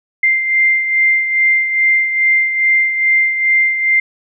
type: beating tone pair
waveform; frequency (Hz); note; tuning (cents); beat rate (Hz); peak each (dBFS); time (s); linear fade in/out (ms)
sine; 2093 / 2095.4; C7 / C7; 0 / +2; 2.4; -11 / -19; 0.23-4; 5
effects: none